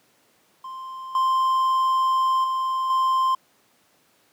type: tone with level steps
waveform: triangle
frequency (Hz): 1046.5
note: C6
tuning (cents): 0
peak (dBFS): -31 / -16 / -20 / -16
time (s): 0.64-3.35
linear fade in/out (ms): 5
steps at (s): 1.15 / 2.44 / 2.9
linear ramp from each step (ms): 2
effects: pink hiss -61 dBFS RMS until 4.32 s + high-pass 200 Hz 12 dB/octave